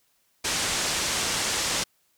white low-pass noise, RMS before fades -27 dBFS, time 0.44-1.84 s, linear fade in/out 10 ms, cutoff 8100 Hz, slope 24 dB/octave, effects white hiss -68 dBFS RMS until 2.17 s

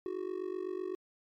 triangle tone with amplitude modulation, 370 Hz, F#4, in tune, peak -29 dBFS, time 0.06-0.95 s, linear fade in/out 0 ms, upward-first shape sine, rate 47.9 Hz, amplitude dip 90%, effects MP3 96 kbps

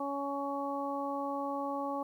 harmonic tone, 280 Hz, C#4, 18 cents sharp, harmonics 1 / 2 / 3 / 4, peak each -38 / -38 / -38 / -39 dBFS, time 0-2.03 s, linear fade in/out 5 ms, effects 11-bit

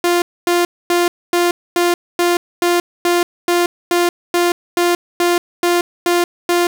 sawtooth tone bursts, 349.2 Hz, F4, in tune, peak -8 dBFS, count 16, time 0.04-6.67 s, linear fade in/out 2 ms, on 180 ms, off 250 ms, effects 8-bit

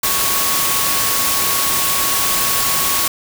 sine tone in noise, 1108.7 Hz, C#6, in tune, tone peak -24 dBFS, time 0.03-3.08 s, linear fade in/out 5 ms, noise white, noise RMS -17 dBFS, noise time 0.03-3.08 s, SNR -10 dB, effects none

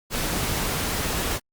pink noise, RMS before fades -26 dBFS, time 0.1-1.4 s, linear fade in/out 50 ms, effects Opus 48 kbps

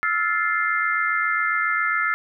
sine chord, F major seventh, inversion third, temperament just, 1309.6 / 1396.9 / 1746.1 / 2095 Hz, E6 / F6 / A6 / C7, -12 / 0 / -14 / +2 cents, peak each -25 dBFS, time 0.03-2.14 s, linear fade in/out 0 ms, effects none

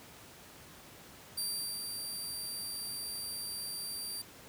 20% pulse tone with ADSR envelope, 4699 Hz, D8, in tune, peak -27 dBFS, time 1.37-4.22 s, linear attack 11 ms, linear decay 410 ms, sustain -5 dB, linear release 7 ms, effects pink hiss -53 dBFS RMS until 4.48 s + high-pass 80 Hz 12 dB/octave

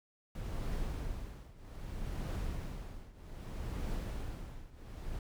brown noise with tremolo, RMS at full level -36 dBFS, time 0.35-5.19 s, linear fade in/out 2 ms, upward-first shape triangle, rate 0.63 Hz, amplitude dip 90%, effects none

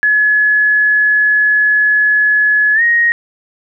sine tone with pitch glide, 1700 to 1875.4 Hz, G#6 to A#6, +40 to +10 cents, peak -8 dBFS, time 0.03-3.12 s, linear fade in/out 0 ms, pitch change +170 cents, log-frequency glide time 2.74-2.82 s, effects none

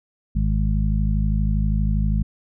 harmonic tone, 52.5 Hz, G#1, 19 cents sharp, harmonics 1 / 2 / 3 / 4, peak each -19 / -26 / -25 / -27 dBFS, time 0.35-2.23 s, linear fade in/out 10 ms, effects none

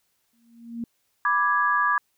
sine tone with exponential growth, 233 Hz, A#3, 1 cent flat, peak -26 dBFS, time 0.33-0.84 s, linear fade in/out 2 ms, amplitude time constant 110 ms
sine chord, G# diminished, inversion first, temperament equal, 987.8 / 1174.7 / 1661.2 Hz, B5 / D6 / G#6, 0 / 0 / 0 cents, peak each -26 / -22 / -23 dBFS, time 1.25-1.98 s, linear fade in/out 2 ms
effects white hiss -71 dBFS RMS until 2.17 s

